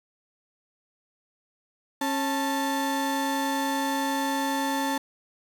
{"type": "tone pair together", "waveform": "35% pulse", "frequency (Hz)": [273.1, 880], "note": ["C#4", "A5"], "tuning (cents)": [-26, 0], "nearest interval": "octave + minor sixth", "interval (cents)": 2026, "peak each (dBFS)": -26, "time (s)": [2.01, 4.98], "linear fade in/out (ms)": 5, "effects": []}